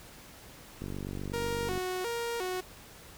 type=click train; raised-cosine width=3 ms; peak=-25 dBFS; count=47; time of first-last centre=0.82-1.776 s; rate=48.1 Hz
type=tone with vibrato; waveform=sawtooth; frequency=415.3 Hz; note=G#4; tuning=in tune; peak=-28 dBFS; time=1.33-2.61 s; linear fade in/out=10 ms; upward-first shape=square; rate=1.4 Hz; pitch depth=210 cents each way
effects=pink hiss -51 dBFS RMS until 3.17 s